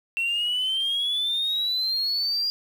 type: exponential sweep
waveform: sine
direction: up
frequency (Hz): 2700 to 4828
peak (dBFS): -21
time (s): 0.17-2.5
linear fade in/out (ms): 0
effects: tanh soft clip ceiling -20 dBFS + 8-bit